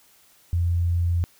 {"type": "tone", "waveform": "sine", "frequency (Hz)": 86.2, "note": "F2", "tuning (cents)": -22, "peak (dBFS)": -19, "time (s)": [0.53, 1.24], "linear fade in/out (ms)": 0, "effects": ["white hiss -57 dBFS RMS until 1.39 s"]}